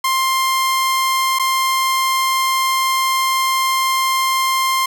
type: tone with dropouts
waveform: sawtooth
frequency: 1054 Hz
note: C6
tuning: 12 cents sharp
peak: -11 dBFS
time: 0.04-4.86 s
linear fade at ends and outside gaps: 5 ms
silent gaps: 1.388-1.395 s
effects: none